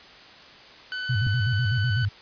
sawtooth tone, 1503 Hz, F#6, 27 cents sharp, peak -25 dBFS, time 0.92-2.05 s, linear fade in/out 0 ms
sine tone with vibrato, 112.8 Hz, A2, 44 cents sharp, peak -21 dBFS, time 1.09-2.09 s, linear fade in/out 10 ms, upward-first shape square, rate 8 Hz, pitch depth 180 cents each way
click, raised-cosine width 5 ms, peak -19 dBFS, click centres 1.269 s
effects white hiss -47 dBFS RMS until 2.21 s + resampled to 11025 Hz

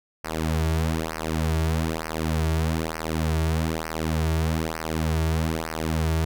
sawtooth tone with flanger, 80.1 Hz, E2, 49 cents flat, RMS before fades -25 dBFS, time 0.24-6.25 s, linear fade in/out 5 ms, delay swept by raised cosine 0.27 to 3.97 ms, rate 1.1 Hz, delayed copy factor -0.95, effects none

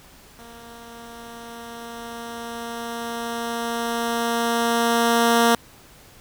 10% pulse tone with level ramp, 233.1 Hz, A#3, in tune, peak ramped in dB -34 to -6 dBFS, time 0.39-5.55 s, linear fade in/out 0 ms, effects pink hiss -49 dBFS RMS until 6.2 s

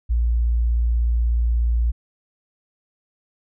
sine tone, 58.27 Hz, A#1, in tune, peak -16 dBFS, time 0.09-1.92 s, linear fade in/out 20 ms, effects none

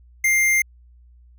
square tone, 2100 Hz, C7, 6 cents sharp, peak -16 dBFS, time 0.24-0.62 s, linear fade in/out 5 ms, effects added 60 Hz sine -47 dBFS peak until 1.38 s

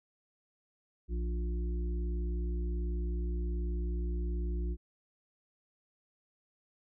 harmonic tone, 58.7 Hz, A#1, 13 cents sharp, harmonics 1 / 3 / 5 / 6, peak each -31 / -44 / -49 / -45 dBFS, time 1.08-4.77 s, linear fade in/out 50 ms, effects none

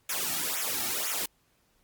white noise with flanger, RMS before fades -31 dBFS, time 0.09-1.26 s, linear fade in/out 5 ms, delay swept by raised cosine 0.21 to 2.01 ms, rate 2 Hz, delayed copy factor -1, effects pink hiss -69 dBFS RMS until 1.83 s + Opus 48 kbps

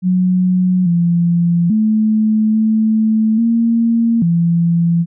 sine tone with pitch steps, 183 / 171.5 / 216.6 / 219 / 230.7 / 169.3 Hz, F#3 / F3 / A3 / A3 / A#3 / E3, -19 / -31 / -27 / -8 / -18 / +46 cents, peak -10 dBFS, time 0.02-5.06 s, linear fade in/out 50 ms, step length 840 ms, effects none

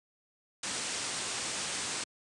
white low-pass noise, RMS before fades -36 dBFS, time 0.63-2.04 s, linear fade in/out 5 ms, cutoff 9300 Hz, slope 96 dB/octave, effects high-pass 100 Hz 12 dB/octave

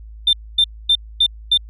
sine tone bursts, 3582 Hz, A7, 30 cents sharp, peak -9 dBFS, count 5, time 0.27-1.575 s, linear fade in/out 5 ms, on 61 ms, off 250 ms, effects tanh soft clip ceiling -6 dBFS + added 54 Hz sine -34 dBFS peak until 1.69 s

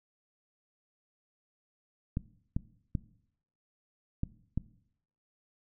clicks, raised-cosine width 5 ms, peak -18 dBFS, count 5, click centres 2.171 / 2.565 / 2.952 / 4.234 / 4.576 s, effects noise-tail reverb RT60 0.7 s tail -19 dB re dry

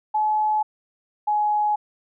sine tone pair in turn, 855 / 840.3 Hz, A5 / G#5, -50 / +20 cents, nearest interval unison, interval 30 cents, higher first, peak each -18 dBFS, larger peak neither, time 0.14-0.63 / 1.27-1.76 s, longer neither, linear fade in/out 10 ms, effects none

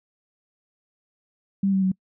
sine tone with pitch steps, 196 / 191.97 / 188.02 Hz, G3 / G3 / F#3, 0 / -36 / +28 cents, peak -18 dBFS, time 1.63-1.918 s, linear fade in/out 5 ms, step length 96 ms, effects noise-tail reverb RT60 0.1 s tail -26 dB re dry

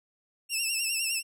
15% pulse tone with vibrato, 2696 Hz, E7, 38 cents sharp, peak -20 dBFS, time 0.49-1.23 s, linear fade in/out 50 ms, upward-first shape triangle, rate 9.8 Hz, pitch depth 80 cents each way, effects none

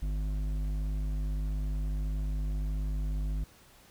sine tone with hard clipping, 50.8 Hz, G#1, 38 cents flat, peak -31 dBFS, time 0.02-3.44 s, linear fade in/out 5 ms, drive 9 dB, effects pink hiss -58 dBFS RMS until 3.9 s

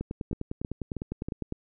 two click trains, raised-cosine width 3 ms, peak -19 / -20 dBFS, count 16 / 4, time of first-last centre 0.01-1.524 / 0.33-1.285 s, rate 9.91 / 3.14 Hz, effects none

